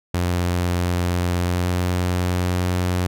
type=tone with pitch glide; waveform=sawtooth; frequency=88.4 to 89.95 Hz; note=F2 to F#2; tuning=+22 to -48 cents; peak=-15 dBFS; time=0.14-3.07 s; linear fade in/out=5 ms; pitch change=+30 cents; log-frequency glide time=1.45-1.82 s; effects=none